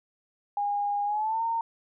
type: tone with pitch glide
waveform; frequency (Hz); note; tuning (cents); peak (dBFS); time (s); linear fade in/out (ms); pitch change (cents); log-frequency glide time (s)
sine; 816 to 915.9; G#5 to A#5; -31 to -31; -25; 0.57-1.61; 2; +200; 1.05-1.43
effects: none